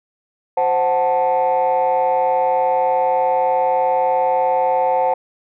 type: chord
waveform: sine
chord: F# diminished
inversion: second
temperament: equal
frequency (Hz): 523.3 / 740 / 880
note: C5 / F#5 / A5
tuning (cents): 0 / 0 / 0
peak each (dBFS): -17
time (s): 0.57-5.14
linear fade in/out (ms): 5
effects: tanh soft clip ceiling -9 dBFS